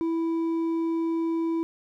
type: tone with hard clipping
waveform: sine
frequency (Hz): 329.6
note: E4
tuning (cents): 0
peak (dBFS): -25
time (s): 0.01-1.63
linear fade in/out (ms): 0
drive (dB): 4
effects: none